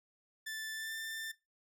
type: tone with pitch glide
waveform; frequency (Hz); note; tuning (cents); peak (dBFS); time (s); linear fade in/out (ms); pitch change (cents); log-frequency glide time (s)
sawtooth; 1760 to 1784.6; A6 to A6; 0 to +24; -36; 0.46-1.32; 10; +24; 0.74-0.95
effects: noise-tail reverb RT60 0.2 s tail -18 dB re dry